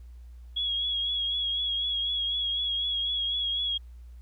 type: tone with vibrato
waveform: sine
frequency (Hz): 3322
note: G#7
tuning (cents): 0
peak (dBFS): -26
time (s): 0.56-3.78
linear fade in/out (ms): 10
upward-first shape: triangle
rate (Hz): 4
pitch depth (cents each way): 42
effects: added 60 Hz sine -43 dBFS peak until 4.21 s + pink hiss -69 dBFS RMS until 4.21 s